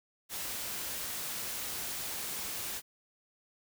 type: noise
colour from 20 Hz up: white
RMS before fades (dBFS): -38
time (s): 0.29-2.82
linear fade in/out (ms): 50
effects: none